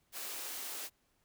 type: high-pass noise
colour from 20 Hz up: white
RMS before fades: -42 dBFS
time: 0.12-0.9 s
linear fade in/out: 50 ms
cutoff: 270 Hz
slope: 24 dB/octave
effects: pink hiss -75 dBFS RMS until 1.24 s